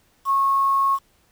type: tone with quantisation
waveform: sine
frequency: 1094 Hz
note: C#6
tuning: 23 cents flat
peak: -16 dBFS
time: 0.25-0.99 s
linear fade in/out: 50 ms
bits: 7
effects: pink hiss -61 dBFS RMS until 1.31 s